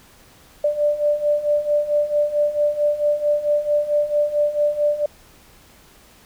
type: beating tone pair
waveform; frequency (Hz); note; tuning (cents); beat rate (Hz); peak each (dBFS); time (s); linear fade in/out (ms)
sine; 587.3 / 591.8; D5 / D5; 0 / +13; 4.5; -22 / -18; 0.64-5.06; 5
effects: pink hiss -50 dBFS RMS until 6.25 s